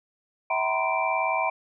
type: tone cluster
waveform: sine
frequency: 650 / 761 / 950 / 1028 / 2346 Hz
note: E5 / F#5 / A#5 / C6 / D7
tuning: -24 / +48 / +33 / -31 / -2 cents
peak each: -29 dBFS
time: 0.5-1.5 s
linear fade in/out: 5 ms
effects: none